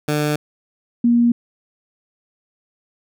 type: tone pair in turn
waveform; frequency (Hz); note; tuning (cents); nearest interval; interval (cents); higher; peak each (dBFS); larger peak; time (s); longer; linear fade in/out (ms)
15% pulse / sine; 149.5 / 237.3; D3 / A#3; +31 / +31; minor sixth; 800; second; -11 / -11; neither; 0.08-0.36 / 1.04-1.32; neither; 5
effects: none